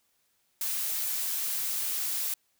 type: noise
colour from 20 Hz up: blue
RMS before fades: -31 dBFS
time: 0.61-2.34 s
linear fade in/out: 2 ms
effects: white hiss -72 dBFS RMS until 2.59 s